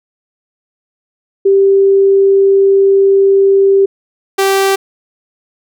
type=tone pair in turn; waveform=sine / sawtooth; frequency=392 / 389.5 Hz; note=G4 / G4; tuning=0 / -11 cents; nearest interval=unison; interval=11 cents; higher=first; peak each=-5 dBFS; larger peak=neither; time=1.45-3.86 / 4.38-4.76 s; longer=first; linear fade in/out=10 ms; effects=none